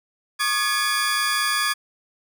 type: tone cluster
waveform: 30% pulse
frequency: 1107 / 1212 / 1688 / 4779 Hz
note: C#6 / D#6 / G#6 / D8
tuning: -3 / -46 / +28 / +29 cents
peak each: -27 / -23 / -21 / -24 dBFS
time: 0.39-1.74 s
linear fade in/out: 20 ms
effects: none